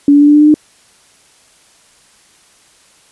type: tone with pitch steps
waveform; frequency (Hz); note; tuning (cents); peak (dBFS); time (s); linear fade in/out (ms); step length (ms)
sine; 285.9 / 288.7 / 291.6 / 294.4 / 297.4 / 300.3 / 303.3; D4 / D4 / D4 / D4 / D4 / D4 / D#4; -46 / -30 / -12 / +4 / +22 / +39 / -44; -3; 0.08-0.542; 2; 66
effects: white hiss -48 dBFS RMS until 3.11 s + resampled to 24000 Hz